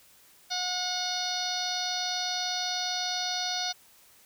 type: harmonic tone with a mistuned harmonic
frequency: 727 Hz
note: F#5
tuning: 31 cents flat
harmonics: 1 / 2 / 3 / 4 / 5 / 6 / 7 / 8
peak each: -35 / -39 / -42 / -43 / -35 / -34 / -37 / -38 dBFS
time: 0.5-3.73 s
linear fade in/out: 20 ms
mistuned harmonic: 7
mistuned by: -24 cents
effects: white hiss -58 dBFS RMS until 4.25 s